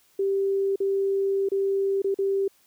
sine tone with dropouts, 392 Hz, G4, in tune, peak -21 dBFS, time 0.19-2.48 s, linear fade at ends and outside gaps 5 ms, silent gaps 0.759-0.802 / 1.489-1.517 / 2.02-2.043 / 2.144-2.187 s, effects white hiss -62 dBFS RMS until 2.66 s

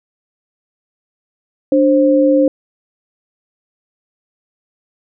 sine tone pair together, 293.7 / 528.8 Hz, D4 / C5, 0 / +18 cents, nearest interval minor seventh, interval 1018 cents, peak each -11 dBFS, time 1.72-2.48 s, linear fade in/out 2 ms, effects none

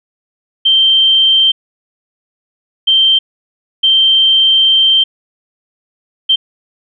sine tone bursts at uneven times, 3136 Hz, G7, in tune, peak -6 dBFS, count 4, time 0.65-1.52 / 2.87-3.19 / 3.83-5.04 / 6.29-6.36 s, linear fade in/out 10 ms, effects none

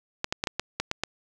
clicks, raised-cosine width 0.2 ms, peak -9 dBFS, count 8, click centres 0.244 / 0.325 / 0.439 / 0.472 / 0.596 / 0.8 / 0.914 / 1.036 s, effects none

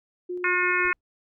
sine tone with tremolo, 358.3 Hz, F4, 44 cents sharp, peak -28 dBFS, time 0.29-0.92 s, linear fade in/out 10 ms, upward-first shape square, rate 5.9 Hz, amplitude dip 25%
harmonic tone, 359.9 Hz, F#4, 48 cents flat, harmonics 3 / 4 / 5 / 6 / 7, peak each -29 / -26 / -27 / -27 / -29 dBFS, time 0.44-0.93 s, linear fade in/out 2 ms
brown noise with exponential decay, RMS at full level -43 dBFS, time 0.85-1.01 s, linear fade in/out 2 ms, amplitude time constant 34 ms
effects none

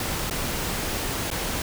pink noise with dropouts, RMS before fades -28 dBFS, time 0-1.62 s, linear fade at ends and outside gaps 2 ms, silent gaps 0.299-0.309 / 1.303-1.313 s, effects none

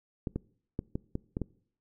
clicks, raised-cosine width 3 ms, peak -19 dBFS, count 7, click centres 0.272 / 0.36 / 0.791 / 0.955 / 1.154 / 1.369 / 1.417 s, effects noise-tail reverb RT60 0.6 s tail -23 dB re dry

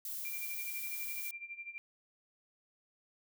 violet noise, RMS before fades -41 dBFS, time 0.05-1.31 s, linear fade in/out 2 ms
sine tone with tremolo, 2371 Hz, D7, 16 cents sharp, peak -40 dBFS, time 0.25-1.78 s, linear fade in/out 0 ms, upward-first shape sine, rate 12 Hz, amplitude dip 80%
effects none

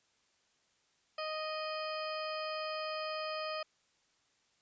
harmonic tone, 622.3 Hz, D#5, in tune, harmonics 1 / 2 / 3 / 4 / 5 / 7 / 8, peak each -39 / -41 / -50 / -46 / -49 / -50 / -47 dBFS, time 1.18-3.63 s, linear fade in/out 5 ms, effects white hiss -73 dBFS RMS until 4.61 s + resampled to 16000 Hz

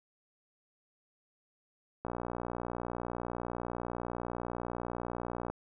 click train, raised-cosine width 1 ms, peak -22 dBFS, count 208, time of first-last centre 2.05-5.5 s, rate 60 Hz, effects none

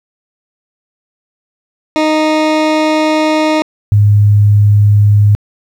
20% pulse / sine tone pair in turn, 310 / 103.45 Hz, D#4 / G#2, -6 / -6 cents, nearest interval octave + perfect fifth, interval 1900 cents, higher first, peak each -4 dBFS, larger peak neither, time 1.96-3.62 / 3.92-5.35 s, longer first, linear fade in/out 0 ms, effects low-pass 5000 Hz 12 dB/octave + 7-bit

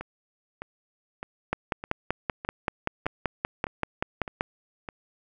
two click trains, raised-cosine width 0.5 ms, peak -20 / -10 dBFS, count 9 / 16, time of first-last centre 0.01-4.888 / 1.53-4.409 s, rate 1.64 / 5.21 Hz, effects none

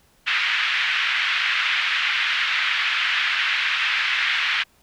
pink band-pass noise, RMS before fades -22 dBFS, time 0.26-4.64 s, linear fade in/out 20 ms, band 1600 to 3200 Hz, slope 24 dB/octave, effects pink hiss -59 dBFS RMS until 4.82 s

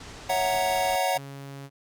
pink low-pass noise, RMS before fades -43 dBFS, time 0-0.96 s, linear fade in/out 5 ms, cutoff 7700 Hz, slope 24 dB/octave
square chord, F# dominant seventh, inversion second, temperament equal, 554.4 / 659.3 / 740 / 932.3 Hz, C#5 / E5 / F#5 / A#5, 0 / 0 / 0 / 0 cents, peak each -30 / -32 / -26 / -32 dBFS, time 0.29-1.18 s, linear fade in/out 10 ms
sawtooth tone, 138.59 Hz, C#3, in tune, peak -34 dBFS, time 1.14-1.7 s, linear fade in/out 50 ms
effects none

